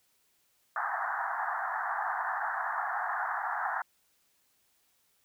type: band-pass noise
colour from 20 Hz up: pink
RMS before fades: -33 dBFS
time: 0.76-3.82 s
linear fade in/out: 2 ms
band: 700 to 1800 Hz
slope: 96 dB/octave
effects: white hiss -71 dBFS RMS until 5.24 s